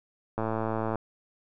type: click train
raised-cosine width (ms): 1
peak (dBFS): -16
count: 65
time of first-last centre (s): 0.38-0.957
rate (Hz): 111
effects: none